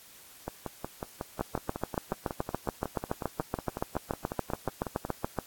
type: two click trains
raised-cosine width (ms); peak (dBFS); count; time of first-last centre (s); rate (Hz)
1; -14 / -19; 29 / 26; 1.41-5.387 / 0.48-5.05; 7.04 / 5.47
effects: white hiss -53 dBFS RMS until 5.46 s + AAC 64 kbps